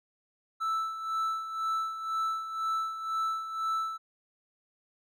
triangle tone with tremolo, 1318.5 Hz, E6, in tune, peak -25 dBFS, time 0.6-3.98 s, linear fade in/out 20 ms, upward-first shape sine, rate 2 Hz, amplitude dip 65%, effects none

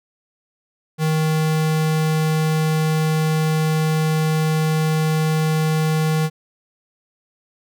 square tone, 156.9 Hz, D#3, 15 cents sharp, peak -17 dBFS, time 0.98-6.3 s, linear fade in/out 50 ms, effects none

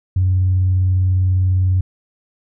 sine tone with vibrato, 92.5 Hz, F#2, in tune, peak -11 dBFS, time 0.16-1.81 s, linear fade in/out 5 ms, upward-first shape square, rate 20 Hz, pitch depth 41 cents each way, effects tanh soft clip ceiling -8 dBFS

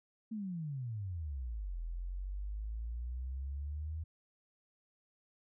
sine exponential two-way sweep, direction down then up, 227.4 to 41.2 to 81 Hz, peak -37 dBFS, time 0.31-4.04 s, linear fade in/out 10 ms, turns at 1.8 s, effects none

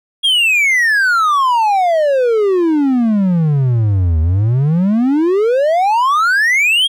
triangle exponential two-way sweep, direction down then up, 3322 to 77.2 to 3322 Hz, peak -8 dBFS, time 0.23-6.88 s, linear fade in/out 20 ms, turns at 4.2 s, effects none

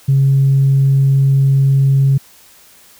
sine tone, 136.6 Hz, C#3, 25 cents flat, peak -7 dBFS, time 0.08-2.18 s, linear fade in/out 10 ms, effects tanh soft clip ceiling -4 dBFS + white hiss -45 dBFS RMS until 2.99 s

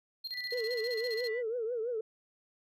triangle tone with tremolo, 4209 Hz, C8, 9 cents sharp, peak -34 dBFS, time 0.24-1.29 s, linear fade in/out 10 ms, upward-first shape square, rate 15 Hz, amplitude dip 75%
sine tone, 1977 Hz, B6, 1 cent sharp, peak -38 dBFS, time 0.31-1.43 s, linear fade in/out 50 ms
sine tone with vibrato, 466.2 Hz, A#4, in tune, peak -31 dBFS, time 0.52-2.01 s, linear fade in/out 5 ms, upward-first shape triangle, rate 6 Hz, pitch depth 150 cents each way
effects tanh soft clip ceiling -25 dBFS

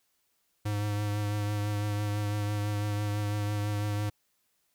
square tone with vibrato, 103.83 Hz, G#2, in tune, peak -29 dBFS, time 0.65-4.1 s, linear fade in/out 10 ms, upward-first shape triangle, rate 6 Hz, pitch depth 24 cents each way, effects white hiss -74 dBFS RMS until 4.74 s

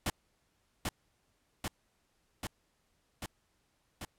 pink noise with echo, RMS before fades -32 dBFS, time 0.06-0.1 s, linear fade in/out 2 ms, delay 790 ms, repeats 5, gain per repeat -2 dB, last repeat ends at 4.05 s, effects pink hiss -75 dBFS RMS until 4.18 s + low-pass 12000 Hz 12 dB/octave

